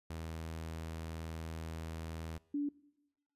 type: tone pair in turn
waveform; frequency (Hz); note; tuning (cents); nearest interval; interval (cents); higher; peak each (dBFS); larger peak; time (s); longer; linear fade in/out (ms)
sawtooth / sine; 81 / 288.7; E2 / D4; -30 / -30; octave + minor seventh; 2200; second; -37 / -32; second; 0.1-2.38 / 2.54-2.69; first; 5
effects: noise-tail reverb RT60 1.0 s tail -23 dB re dry + resampled to 32000 Hz